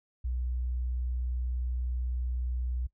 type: tone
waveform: sine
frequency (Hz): 61.74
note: B1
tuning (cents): 0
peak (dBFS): -29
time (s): 0.24-2.87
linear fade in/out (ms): 10
effects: noise-tail reverb RT60 0.1 s tail -20 dB re dry